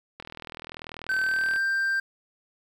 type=click train; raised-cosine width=0.3 ms; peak=-22 dBFS; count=56; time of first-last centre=0.2-1.561 s; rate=40.4 Hz
type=tone with pitch glide; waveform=triangle; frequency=1539 to 1575 Hz; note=G6 to G6; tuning=-32 to +8 cents; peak=-21 dBFS; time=1.09-2 s; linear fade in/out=5 ms; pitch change=+40 cents; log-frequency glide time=1.22-1.61 s
effects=9-bit